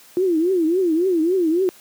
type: tone with vibrato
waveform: sine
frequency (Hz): 346.4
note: F4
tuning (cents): -14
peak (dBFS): -15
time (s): 0.17-1.69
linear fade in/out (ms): 0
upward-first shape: triangle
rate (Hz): 3.6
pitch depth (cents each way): 210
effects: white hiss -48 dBFS RMS until 1.8 s + high-pass 150 Hz 12 dB/octave